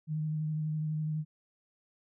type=tone with vibrato; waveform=sine; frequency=154.5 Hz; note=D#3; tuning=12 cents flat; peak=-30 dBFS; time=0.07-1.25 s; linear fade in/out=50 ms; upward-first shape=sine; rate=12 Hz; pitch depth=19 cents each way; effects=none